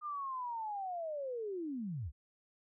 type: linear sweep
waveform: sine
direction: down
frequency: 1223 to 57.4 Hz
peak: -37 dBFS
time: 0.01-2.12 s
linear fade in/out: 50 ms
effects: none